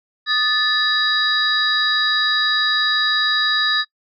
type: tone cluster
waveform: sine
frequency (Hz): 1236 / 1746 / 3843 / 4849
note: D#6 / A6 / B7 / D#8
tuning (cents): -12 / -14 / -48 / -45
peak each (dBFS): -25 / -19 / -19 / -23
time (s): 0.26-3.85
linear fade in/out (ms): 50
effects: noise-tail reverb RT60 0.1 s tail -24 dB re dry